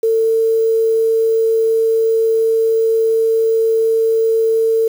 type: tone with quantisation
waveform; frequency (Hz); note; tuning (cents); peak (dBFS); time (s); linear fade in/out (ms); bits
sine; 449.3; A4; +36; -11; 0.03-4.88; 5; 6
effects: none

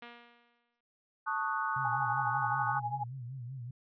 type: tone with exponential decay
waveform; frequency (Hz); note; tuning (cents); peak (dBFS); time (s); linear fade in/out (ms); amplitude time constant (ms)
5% pulse; 237.8; A#3; +35; -33; 0.02-0.81; 5; 170
type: chord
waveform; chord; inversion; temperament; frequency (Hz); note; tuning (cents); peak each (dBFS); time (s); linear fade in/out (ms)
sine; D# half-diminished seventh; second; equal with one note detuned; 883.1 / 1108.7 / 1244.5 / 1480; A5 / C#6 / D#6 / F#6; +6 / 0 / 0 / 0; -36; 1.26-2.8; 20
type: tone with vibrato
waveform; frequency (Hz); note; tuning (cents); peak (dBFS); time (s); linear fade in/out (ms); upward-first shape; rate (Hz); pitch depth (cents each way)
sine; 126.3; B2; +39; -39; 1.76-3.71; 5; sine; 5.2; 120
type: tone with tremolo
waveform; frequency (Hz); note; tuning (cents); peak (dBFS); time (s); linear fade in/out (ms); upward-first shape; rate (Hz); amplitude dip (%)
sine; 830.6; G#5; 0; -29; 1.84-3.04; 10; triangle; 12; 95
effects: resampled to 11025 Hz

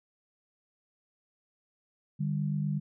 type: tone pair together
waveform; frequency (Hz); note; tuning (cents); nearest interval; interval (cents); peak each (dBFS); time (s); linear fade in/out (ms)
sine; 150 / 198.11; D3 / G3; +37 / +19; perfect fourth; 482; -29 / -33; 2.19-2.8; 20
effects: none

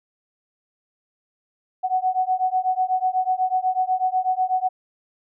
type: beating tone pair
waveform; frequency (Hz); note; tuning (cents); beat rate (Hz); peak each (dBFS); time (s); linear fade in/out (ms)
sine; 740 / 748.1; F#5 / F#5; 0 / +19; 8.1; -22; 1.83-4.69; 20
effects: none

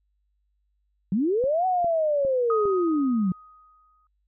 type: linear two-way sweep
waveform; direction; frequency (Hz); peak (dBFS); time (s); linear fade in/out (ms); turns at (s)
sine; up then down; 174.61 to 754 to 174.61; -20; 1.12-3.32; 2; 1.66
type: click train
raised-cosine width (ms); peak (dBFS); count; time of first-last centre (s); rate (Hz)
2; -24; 4; 1.44-2.655; 2.47
type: tone with exponential decay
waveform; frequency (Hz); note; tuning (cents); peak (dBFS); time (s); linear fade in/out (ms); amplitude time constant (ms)
sine; 1251; D#6; +9; -23; 2.5-4.07; 2; 340
effects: added 50 Hz sine -68 dBFS peak until 4.27 s

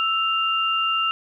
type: tone pair together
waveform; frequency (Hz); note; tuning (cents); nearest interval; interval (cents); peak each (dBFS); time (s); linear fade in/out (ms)
sine; 1318.6 / 2794; E6 / F7; 0 / 0; octave + minor second; 1300; -22; 0-1.11; 0
effects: none

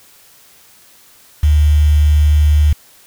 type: tone with quantisation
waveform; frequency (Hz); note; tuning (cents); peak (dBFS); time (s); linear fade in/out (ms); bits
sine; 74.7; D2; +30; -7; 1.43-2.73; 5; 5
effects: white hiss -46 dBFS RMS until 3.06 s

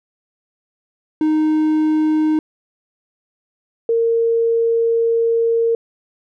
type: tone pair in turn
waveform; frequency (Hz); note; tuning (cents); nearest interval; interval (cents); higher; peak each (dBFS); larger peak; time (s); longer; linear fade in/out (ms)
triangle / sine; 310 / 460; D#4 / A#4; -6 / -23; perfect fifth; 683; second; -11 / -13; first; 1.21-2.39 / 3.89-5.75; second; 2
effects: none

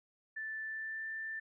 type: tone with pitch glide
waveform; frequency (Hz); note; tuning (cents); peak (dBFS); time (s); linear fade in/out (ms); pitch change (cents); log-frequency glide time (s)
sine; 1760 to 1776.3; A6 to A6; 0 to +16; -38; 0.36-1.4; 10; +16; 0.63-1.07
effects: none

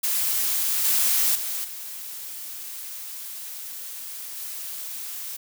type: noise with level steps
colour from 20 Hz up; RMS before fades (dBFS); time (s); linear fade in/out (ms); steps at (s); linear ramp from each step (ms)
blue; -24 / -21 / -29 / -36 / -34; 0.03-5.37; 10; 0.84 / 1.35 / 1.64 / 4.37; 5
effects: none

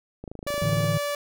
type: click train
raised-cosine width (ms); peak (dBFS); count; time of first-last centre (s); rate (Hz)
2; -23; 17; 0.24-0.844; 26.5
type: tone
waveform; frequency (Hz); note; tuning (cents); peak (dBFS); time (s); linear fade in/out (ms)
sawtooth; 579; D5; -25; -22; 0.47-1.15; 2
type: chord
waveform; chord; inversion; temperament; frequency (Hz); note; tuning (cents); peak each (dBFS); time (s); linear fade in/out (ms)
triangle; A suspended fourth; none; equal; 110 / 146.83 / 164.81; A2 / D3 / E3; 0 / 0 / 0; -25; 0.62-0.98; 5
effects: none

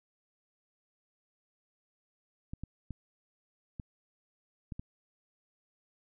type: clicks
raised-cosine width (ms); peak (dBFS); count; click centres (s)
5; -27; 6; 2.535 / 2.636 / 2.907 / 3.798 / 4.722 / 4.795
effects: none

